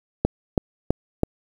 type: click train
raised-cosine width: 2 ms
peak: -4 dBFS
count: 4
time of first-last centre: 0.25-1.234 s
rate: 3.05 Hz
effects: 7-bit